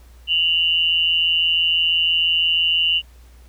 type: tone pair together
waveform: sine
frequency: 2797 / 2963 Hz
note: F7 / F#7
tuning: +2 / +2 cents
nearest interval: minor second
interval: 100 cents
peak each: -18 dBFS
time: 0.27-3.02 s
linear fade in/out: 50 ms
effects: added 60 Hz sine -43 dBFS peak until 3.48 s + pink hiss -55 dBFS RMS until 3.48 s